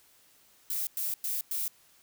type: noise bursts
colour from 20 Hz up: violet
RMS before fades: -32 dBFS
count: 4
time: 0.7-1.68 s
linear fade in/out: 2 ms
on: 170 ms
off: 100 ms
effects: white hiss -62 dBFS RMS until 2.02 s